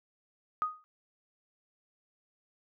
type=tone with exponential decay; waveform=sine; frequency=1244.5 Hz; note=D#6; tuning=in tune; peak=-24 dBFS; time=0.62-0.84 s; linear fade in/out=0 ms; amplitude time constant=46 ms; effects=none